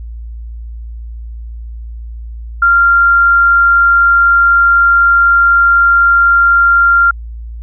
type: tone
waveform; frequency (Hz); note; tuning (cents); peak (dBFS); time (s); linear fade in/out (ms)
sine; 1388; F6; -11; -5; 2.62-7.11; 5
effects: added 57 Hz sine -23 dBFS peak until 7.62 s